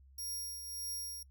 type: tone with tremolo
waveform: 10% pulse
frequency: 5600 Hz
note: F8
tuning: 4 cents sharp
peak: -32 dBFS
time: 0.18-1.23 s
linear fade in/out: 5 ms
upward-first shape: triangle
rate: 1.7 Hz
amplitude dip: 55%
effects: noise-tail reverb RT60 0.1 s tail -22 dB re dry + added 67 Hz sine -57 dBFS peak until 1.3 s